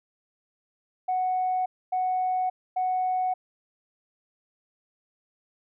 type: tone bursts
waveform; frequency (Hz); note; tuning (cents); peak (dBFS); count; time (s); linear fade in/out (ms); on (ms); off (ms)
sine; 740; F#5; 0; -22; 3; 1.08-3.34; 10; 580; 260
effects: tanh soft clip ceiling -19 dBFS

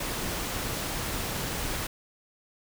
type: noise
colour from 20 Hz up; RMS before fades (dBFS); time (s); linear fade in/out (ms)
pink; -32; 0-1.87; 5
effects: none

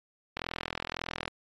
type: click train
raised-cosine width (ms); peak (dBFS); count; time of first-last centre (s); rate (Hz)
0.3; -16; 39; 0.37-1.279; 41.8
effects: AAC 32 kbps

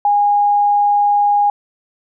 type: tone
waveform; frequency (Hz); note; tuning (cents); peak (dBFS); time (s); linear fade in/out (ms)
sine; 820; G#5; -22; -10; 0.05-1.5; 2
effects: none

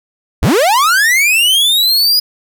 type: linear sweep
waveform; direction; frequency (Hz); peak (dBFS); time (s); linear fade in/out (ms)
45% pulse; up; 30.74 to 4978; -8; 0.42-2.2; 10
effects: none

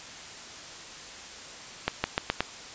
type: accelerating click train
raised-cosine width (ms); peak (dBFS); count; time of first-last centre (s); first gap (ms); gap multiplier
0.3; -8; 5; 1.88-2.406; 160; 0.87
effects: white hiss -43 dBFS RMS until 2.74 s + resampled to 16000 Hz

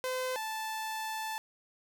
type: tone pair in turn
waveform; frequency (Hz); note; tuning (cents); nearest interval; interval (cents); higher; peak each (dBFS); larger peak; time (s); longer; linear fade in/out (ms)
sawtooth; 512 / 877.5; C5 / A5; -38 / -5; major sixth; 933; second; -28 / -31; first; 0.04-0.36 / 0.36-1.38; second; 0
effects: 10-bit

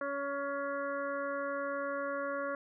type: harmonic tone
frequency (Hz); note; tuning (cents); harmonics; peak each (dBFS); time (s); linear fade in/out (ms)
280.5; C#4; +21; 1 / 2 / 4 / 5 / 6 / 7; -43 / -36 / -40 / -41 / -45 / -53; 0.01-2.55; 2
effects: none

